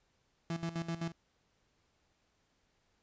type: tone with tremolo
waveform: 35% pulse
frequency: 166.9 Hz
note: E3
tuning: 22 cents sharp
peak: -32 dBFS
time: 0.5-1.12 s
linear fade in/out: 2 ms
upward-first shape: square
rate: 7.8 Hz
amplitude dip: 75%
effects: pink hiss -75 dBFS RMS until 3.02 s + resampled to 16000 Hz